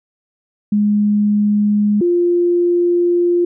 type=tone pair in turn; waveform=sine; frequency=207.7 / 349.3 Hz; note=G#3 / F4; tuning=0 / 0 cents; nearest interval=major sixth; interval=900 cents; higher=second; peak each=-11 dBFS; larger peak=neither; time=0.72-2.01 / 2.01-3.45 s; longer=second; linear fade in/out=5 ms; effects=none